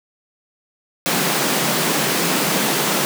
pink high-pass noise, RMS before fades -19 dBFS, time 1.06-3.05 s, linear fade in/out 0 ms, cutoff 140 Hz, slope 96 dB/octave, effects none

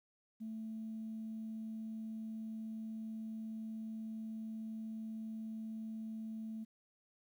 sine tone, 220.9 Hz, A3, 7 cents sharp, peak -40 dBFS, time 0.4-6.65 s, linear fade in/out 20 ms, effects tanh soft clip ceiling -37 dBFS + 12-bit

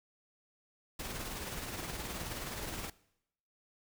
pink noise with tremolo, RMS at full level -39 dBFS, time 0.99-2.9 s, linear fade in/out 5 ms, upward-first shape triangle, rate 19 Hz, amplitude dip 45%, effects noise-tail reverb RT60 0.8 s tail -21 dB re dry

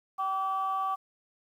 sine tone pair together, 769.5 / 1153 Hz, G5 / D6, -32 / -32 cents, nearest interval perfect fifth, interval 700 cents, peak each -31 / -28 dBFS, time 0.18-0.96 s, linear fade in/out 20 ms, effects tanh soft clip ceiling -22 dBFS + 10-bit

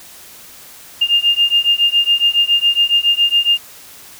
sine beating tone pair, 2810 / 2817.2 Hz, F7 / F7, +10 / +14 cents, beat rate 7.2 Hz, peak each -14 dBFS, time 1.01-3.58 s, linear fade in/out 10 ms, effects white hiss -39 dBFS RMS until 4.19 s

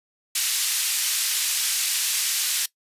white band-pass noise, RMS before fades -24 dBFS, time 0.35-2.66 s, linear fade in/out 5 ms, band 2400 to 11000 Hz, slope 12 dB/octave, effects noise-tail reverb RT60 0.1 s tail -20 dB re dry + resampled to 32000 Hz

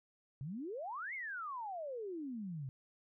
sine exponential two-way sweep, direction up then down, 126 to 2217 to 126 Hz, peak -40 dBFS, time 0.41-2.69 s, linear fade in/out 0 ms, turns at 1.14 s, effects none

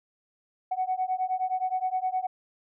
sine beating tone pair, 740 / 749.6 Hz, F#5 / F#5, 0 / +22 cents, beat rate 9.6 Hz, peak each -28 dBFS, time 0.71-2.27 s, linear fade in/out 10 ms, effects tanh soft clip ceiling -19 dBFS

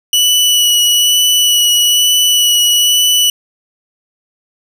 sawtooth tone with vibrato, 2950 Hz, F#7, 6 cents flat, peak -5 dBFS, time 0.13-3.3 s, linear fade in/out 2 ms, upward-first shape sine, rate 1.1 Hz, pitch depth 14 cents each way, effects none

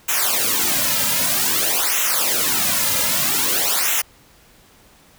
white noise with flanger, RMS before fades -19 dBFS, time 0.08-4.02 s, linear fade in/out 10 ms, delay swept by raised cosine 0.21 to 2.71 ms, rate 0.52 Hz, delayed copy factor -0.95, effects pink hiss -51 dBFS RMS until 5.18 s

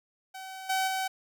sawtooth tone with level steps, 761 Hz, F#5, 48 cents sharp, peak -36 / -22 / -25 dBFS, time 0.34-1.08 s, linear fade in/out 10 ms, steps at 0.69 / 0.87 s, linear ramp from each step 10 ms, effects none

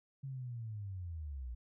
sine linear sweep, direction down, 138.4 to 57.2 Hz, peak -40 dBFS, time 0.23-1.55 s, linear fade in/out 10 ms, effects none

